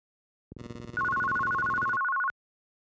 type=click train; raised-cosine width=3 ms; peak=-28 dBFS; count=29; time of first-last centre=0.52-1.828 s; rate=21.4 Hz
type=tone with tremolo; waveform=15% pulse; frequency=118.6 Hz; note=A#2; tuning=30 cents sharp; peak=-34 dBFS; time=0.58-1.98 s; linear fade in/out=20 ms; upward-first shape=square; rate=17 Hz; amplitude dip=65%
type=tone with vibrato; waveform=sine; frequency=1260 Hz; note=D#6; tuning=21 cents sharp; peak=-25 dBFS; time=0.97-2.3 s; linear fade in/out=0 ms; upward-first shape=square; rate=13 Hz; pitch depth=260 cents each way
effects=high-pass 60 Hz 12 dB/octave + resampled to 16000 Hz